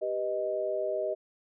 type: chord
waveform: sine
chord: G augmented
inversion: none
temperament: equal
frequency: 392 / 493.9 / 622.3 Hz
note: G4 / B4 / D#5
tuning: 0 / 0 / 0 cents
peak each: -34 / -36 / -30 dBFS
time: 0.01-1.15 s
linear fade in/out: 20 ms
effects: none